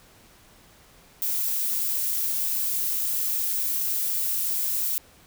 violet noise, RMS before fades -26 dBFS, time 1.22-4.98 s, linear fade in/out 0 ms, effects pink hiss -54 dBFS RMS until 5.26 s

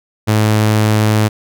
sawtooth tone, 107.5 Hz, A2, 40 cents flat, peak -6 dBFS, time 0.27-1.29 s, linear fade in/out 20 ms, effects none

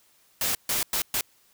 white noise bursts at uneven times, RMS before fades -26 dBFS, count 4, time 0.41-0.55 / 0.69-0.83 / 0.93-1.02 / 1.14-1.21 s, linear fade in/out 2 ms, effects white hiss -62 dBFS RMS until 1.53 s

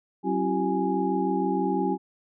sine tone cluster, 189.1 / 270.4 / 337.7 / 383.8 / 830 Hz, F#3 / C#4 / E4 / G4 / G#5, +38 / -43 / +42 / -37 / -1 cents, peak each -29 dBFS, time 0.23-1.98 s, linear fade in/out 50 ms, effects none

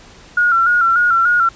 sine tone with vibrato, 1396.9 Hz, F6, in tune, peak -10 dBFS, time 0.37-1.49 s, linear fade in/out 5 ms, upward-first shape square, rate 3.4 Hz, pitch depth 52 cents each way, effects pink hiss -42 dBFS RMS until 1.55 s + resampled to 16000 Hz

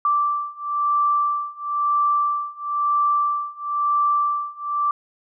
sine beating tone pair, 1170 / 1171 Hz, D6 / D6, -7 / -5 cents, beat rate 1 Hz, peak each -22 / -21 dBFS, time 0.05-4.91 s, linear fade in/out 2 ms, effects none

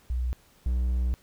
sine / triangle tone pair in turn, 61.74 / 61.74 Hz, B1 / B1, 0 / 0 cents, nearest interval unison, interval 0 cents, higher neither, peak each -25 / -21 dBFS, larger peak second, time 0.1-0.33 / 0.66-1.14 s, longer second, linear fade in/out 0 ms, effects pink hiss -60 dBFS RMS until 1.22 s

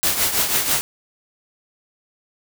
white noise with tremolo, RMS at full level -17 dBFS, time 0.03-0.81 s, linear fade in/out 0 ms, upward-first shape triangle, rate 6.1 Hz, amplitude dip 65%, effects none

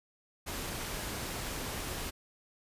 pink noise, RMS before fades -38 dBFS, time 0.46-2.11 s, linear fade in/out 20 ms, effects resampled to 32000 Hz

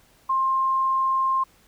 sine tone, 1059 Hz, C6, 21 cents sharp, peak -19 dBFS, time 0.29-1.44 s, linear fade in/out 10 ms, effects pink hiss -58 dBFS RMS until 1.67 s

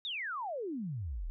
sine exponential sweep, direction down, 3816 to 34.65 Hz, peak -35 dBFS, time 0.05-1.3 s, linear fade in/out 0 ms, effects none

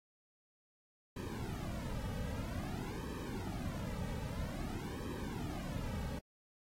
brown noise with flanger, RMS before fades -41 dBFS, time 1.16-6.19 s, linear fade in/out 5 ms, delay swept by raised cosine 1.4 to 2.9 ms, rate 0.51 Hz, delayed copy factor -0.9, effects AAC 48 kbps

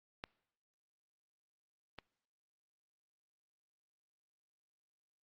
clicks, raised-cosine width 0.3 ms, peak -25 / -30 dBFS, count 2, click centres 0.239 / 1.987 s, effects noise-tail reverb RT60 0.8 s tail -24 dB re dry + Opus 48 kbps

